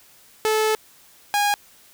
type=tone pair in turn; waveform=sawtooth; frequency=434.4 / 820 Hz; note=A4 / G#5; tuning=-22 / -22 cents; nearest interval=major seventh; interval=1100 cents; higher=second; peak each=-14 dBFS; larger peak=neither; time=0.45-0.75 / 1.34-1.54 s; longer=first; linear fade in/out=0 ms; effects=white hiss -52 dBFS RMS until 1.93 s